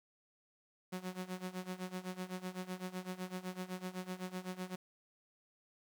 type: tone with tremolo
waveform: sawtooth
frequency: 183.8 Hz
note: F#3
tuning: 11 cents flat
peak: -34 dBFS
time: 0.92-4.76 s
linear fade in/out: 10 ms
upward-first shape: sine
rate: 7.9 Hz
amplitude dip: 85%
effects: 10-bit